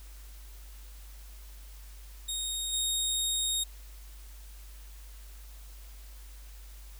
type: tone with level steps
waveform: 20% pulse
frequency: 3729 Hz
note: A#7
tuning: in tune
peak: -26 / -22 dBFS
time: 2.28-3.64 s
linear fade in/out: 10 ms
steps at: 2.72 s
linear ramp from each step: 20 ms
effects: added 50 Hz sine -45 dBFS peak until 6.99 s + white hiss -56 dBFS RMS until 6.99 s